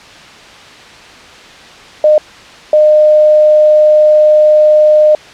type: tone bursts at uneven times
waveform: sine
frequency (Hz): 609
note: D#5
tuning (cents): -37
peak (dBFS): -3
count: 2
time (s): 2.04-2.18 / 2.73-5.15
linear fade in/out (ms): 2
effects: white hiss -34 dBFS RMS until 5.33 s + low-pass 4000 Hz 12 dB/octave